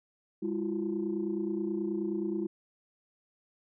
sine tone cluster, 203.1 / 331.5 / 360.9 Hz, G#3 / E4 / F#4, -38 / +10 / -43 cents, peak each -34 / -32 / -35 dBFS, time 0.42-2.47 s, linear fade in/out 10 ms, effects tanh soft clip ceiling -22 dBFS

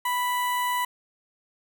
sawtooth tone with notch filter, 987.8 Hz, B5, in tune, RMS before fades -26 dBFS, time 0.05-0.85 s, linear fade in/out 5 ms, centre 5100 Hz, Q 0.94, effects none

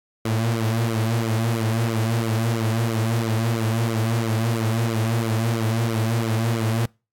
sawtooth tone with flanger, 113.4 Hz, A#2, 47 cents flat, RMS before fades -22 dBFS, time 0.25-6.86 s, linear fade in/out 5 ms, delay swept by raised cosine 1.1 to 6.7 ms, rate 3 Hz, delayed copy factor -0.85, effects noise-tail reverb RT60 0.3 s tail -26 dB re dry + AAC 64 kbps

